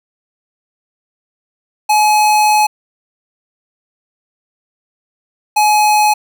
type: tone pair in turn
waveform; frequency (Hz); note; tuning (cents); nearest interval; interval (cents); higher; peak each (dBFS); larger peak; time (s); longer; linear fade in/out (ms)
square; 848 / 844.5; G#5 / G#5; +36 / +29; unison; 7; first; -9; neither; 1.89-2.67 / 5.56-6.14; first; 10
effects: none